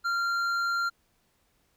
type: tone with hard clipping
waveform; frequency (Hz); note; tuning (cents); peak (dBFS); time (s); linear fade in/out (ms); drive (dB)
triangle; 1385; F6; -15; -27; 0.04-0.9; 20; 11
effects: pink hiss -70 dBFS RMS until 1.76 s